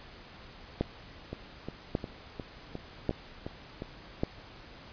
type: two click trains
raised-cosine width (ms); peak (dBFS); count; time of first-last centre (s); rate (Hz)
2; -23 / -14; 8 / 4; 1.33-3.821 / 0.81-4.235; 2.81 / 0.876
effects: pink hiss -50 dBFS RMS until 4.92 s + resampled to 11025 Hz